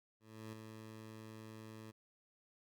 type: tone with ADSR envelope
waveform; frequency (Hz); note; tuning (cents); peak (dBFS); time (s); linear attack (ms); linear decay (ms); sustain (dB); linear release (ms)
15% pulse; 110; A2; 0; -39; 0.2-1.92; 330; 7; -5; 21
effects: none